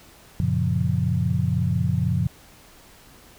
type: chord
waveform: sine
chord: Gb major seventh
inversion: none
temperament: equal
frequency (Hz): 92.5 / 116.54 / 138.59 / 174.61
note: Gb2 / Bb2 / Db3 / F3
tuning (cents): 0 / 0 / 0 / 0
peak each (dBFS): -25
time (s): 0.4-2.27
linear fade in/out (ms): 0
effects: pink hiss -50 dBFS RMS until 3.38 s